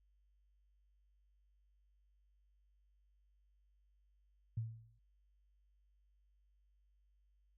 sine tone with exponential decay, 113 Hz, A2, 47 cents sharp, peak -34 dBFS, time 4.57-4.99 s, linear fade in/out 5 ms, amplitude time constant 91 ms, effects added 50 Hz sine -70 dBFS peak until 7.57 s

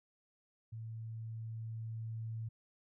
sine tone with level ramp, 112.5 Hz, A2, 39 cents sharp, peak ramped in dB -42 to -38 dBFS, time 0.72-2.49 s, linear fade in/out 10 ms, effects none

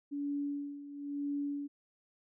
sine tone with tremolo, 285.8 Hz, D4, 47 cents flat, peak -32 dBFS, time 0.11-1.68 s, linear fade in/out 20 ms, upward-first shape sine, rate 1 Hz, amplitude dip 75%, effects none

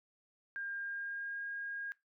sine tone with pitch glide, 1605 to 1626.5 Hz, G6 to G#6, +40 to -37 cents, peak -38 dBFS, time 0.56-1.92 s, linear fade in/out 0 ms, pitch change +23 cents, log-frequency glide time 0.75-1.46 s, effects noise-tail reverb RT60 0.2 s tail -20 dB re dry

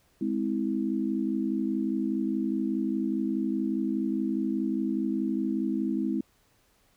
sine chord, Ab augmented, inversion none, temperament just, 207.7 / 259.6 / 324.5 Hz, Ab3 / C4 / E4, 0 / -13 / -27 cents, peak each -30 dBFS, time 0.21-6.21 s, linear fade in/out 5 ms, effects pink hiss -66 dBFS RMS until 6.96 s

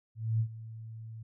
sine tone with ADSR envelope, 111.9 Hz, A2, 30 cents sharp, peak -24 dBFS, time 0.15-1.23 s, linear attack 250 ms, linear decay 77 ms, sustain -17 dB, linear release 7 ms, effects none

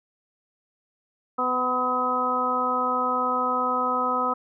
harmonic tone with a mistuned harmonic, 251 Hz, B3, 28 cents sharp, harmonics 1 / 2 / 3 / 4 / 5, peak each -32 / -30 / -31 / -28 / -24 dBFS, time 1.38-4.34 s, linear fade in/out 10 ms, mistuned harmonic 5, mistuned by +19 cents, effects none

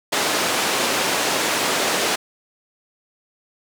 pink band-pass noise, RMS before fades -21 dBFS, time 0.12-2.16 s, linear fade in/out 10 ms, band 350 to 9100 Hz, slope 12 dB/octave, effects none

